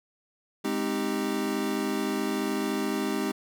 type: chord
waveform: square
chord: Ab major seventh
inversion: none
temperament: equal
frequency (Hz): 207.7 / 261.6 / 311.1 / 392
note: Ab3 / C4 / Eb4 / G4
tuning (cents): 0 / 0 / 0 / 0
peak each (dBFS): -33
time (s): 0.64-3.32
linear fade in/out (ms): 10
effects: none